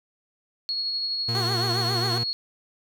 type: tone with tremolo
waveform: sine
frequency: 4326 Hz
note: C#8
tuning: 43 cents flat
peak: -24 dBFS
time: 0.69-2.33 s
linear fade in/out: 0 ms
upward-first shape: sine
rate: 12 Hz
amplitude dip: 25%
type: tone with pitch glide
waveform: 40% pulse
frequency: 116.54 to 117.96 Hz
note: A#2 to A#2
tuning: 0 to +21 cents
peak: -26 dBFS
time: 1.28-2.24 s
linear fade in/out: 10 ms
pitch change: +21 cents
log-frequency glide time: 1.63-2.04 s
type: tone with vibrato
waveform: 15% pulse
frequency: 370 Hz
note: F#4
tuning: in tune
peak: -22 dBFS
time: 1.35-2.18 s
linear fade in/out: 0 ms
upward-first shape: triangle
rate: 7.4 Hz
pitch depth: 170 cents each way
effects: none